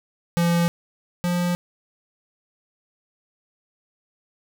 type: tone pair in turn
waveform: square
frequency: 171.1 / 176.01 Hz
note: F3 / F3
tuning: -35 / +14 cents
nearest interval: unison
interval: 49 cents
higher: second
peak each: -18 / -21 dBFS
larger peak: first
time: 0.37-0.68 / 1.24-1.55 s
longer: neither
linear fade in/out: 0 ms
effects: none